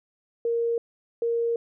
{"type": "tone pair in turn", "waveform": "sine", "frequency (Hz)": [466.2, 466.2], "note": ["A#4", "A#4"], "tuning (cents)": [0, 0], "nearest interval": "unison", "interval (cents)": 0, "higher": "neither", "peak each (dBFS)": -22, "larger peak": "neither", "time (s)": [[0.45, 0.78], [1.22, 1.56]], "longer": "second", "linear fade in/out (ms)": 2, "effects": []}